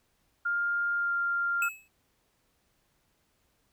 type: tone with pitch glide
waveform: sine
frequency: 1404 to 1394.3 Hz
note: F6 to F6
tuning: +9 to -3 cents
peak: -26 dBFS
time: 0.45-1.69 s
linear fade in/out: 10 ms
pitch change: -12 cents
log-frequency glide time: 0.96-1.13 s
type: tone with exponential decay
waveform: square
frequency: 2587 Hz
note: E7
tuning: 33 cents flat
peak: -27 dBFS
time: 1.62-1.88 s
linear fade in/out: 2 ms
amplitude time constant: 56 ms
effects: pink hiss -72 dBFS RMS until 3.72 s

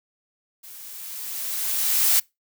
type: noise with level ramp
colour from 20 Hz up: blue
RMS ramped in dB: -43 to -17 dBFS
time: 0.63-2.2 s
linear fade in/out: 10 ms
effects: noise-tail reverb RT60 0.2 s tail -24 dB re dry

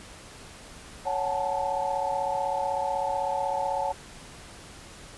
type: tone cluster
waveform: sine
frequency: 557 / 743 / 853 / 889 Hz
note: C#5 / F#5 / G#5 / A5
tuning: +8 / +7 / +46 / +18 cents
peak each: -31 dBFS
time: 1.05-3.93 s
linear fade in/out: 20 ms
effects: pink hiss -46 dBFS RMS until 5.17 s + resampled to 24000 Hz

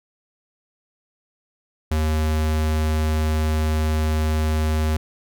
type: tone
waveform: square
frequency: 77.78 Hz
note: D#2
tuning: in tune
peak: -19 dBFS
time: 1.91-4.97 s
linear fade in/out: 5 ms
effects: none

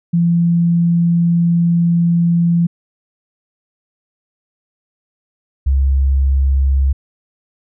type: tone pair in turn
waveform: sine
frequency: 170.4 / 67.75 Hz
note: F3 / C#2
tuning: -42 / -39 cents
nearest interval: octave + major third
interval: 1597 cents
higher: first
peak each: -10 dBFS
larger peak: neither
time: 0.13-2.67 / 5.66-6.93 s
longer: first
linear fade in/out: 10 ms
effects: none

